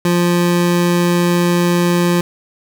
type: tone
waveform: 25% pulse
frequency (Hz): 174.61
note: F3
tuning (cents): 0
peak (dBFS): -8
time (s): 0.05-2.21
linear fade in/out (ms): 2
effects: none